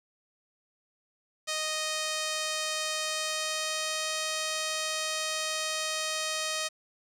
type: tone with pitch glide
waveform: 5% pulse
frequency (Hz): 622.3 to 626.3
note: D#5 to D#5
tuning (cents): 0 to +11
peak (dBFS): -18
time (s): 1.47-6.69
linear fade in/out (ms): 20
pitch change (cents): +11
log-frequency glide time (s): 2.96-4.16
effects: resampled to 32000 Hz + 10-bit